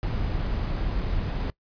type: noise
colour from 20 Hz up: brown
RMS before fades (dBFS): -27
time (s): 0.03-1.5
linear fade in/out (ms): 0
effects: noise-tail reverb RT60 0.1 s tail -22 dB re dry + resampled to 11025 Hz